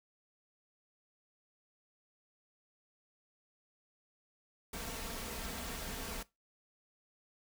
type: noise with comb filter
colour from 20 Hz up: pink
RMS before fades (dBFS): -42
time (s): 4.73-6.23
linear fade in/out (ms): 5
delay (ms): 4.4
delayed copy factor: +0.55
effects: noise-tail reverb RT60 0.2 s tail -19 dB re dry